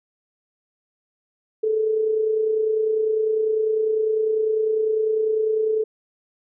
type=tone with amplitude modulation; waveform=sine; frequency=436.1 Hz; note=A4; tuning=15 cents flat; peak=-16 dBFS; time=1.63-5.84 s; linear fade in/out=10 ms; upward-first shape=sine; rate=30 Hz; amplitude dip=45%; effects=none